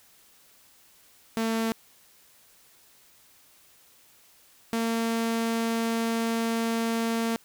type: tone pair in turn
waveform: sawtooth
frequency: 225.3 / 228.4 Hz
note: A3 / A#3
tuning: +41 / -35 cents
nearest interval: unison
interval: 24 cents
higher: second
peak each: -21 dBFS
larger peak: neither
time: 1.37-1.72 / 4.73-7.36 s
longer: second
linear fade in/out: 0 ms
effects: white hiss -58 dBFS RMS until 7.44 s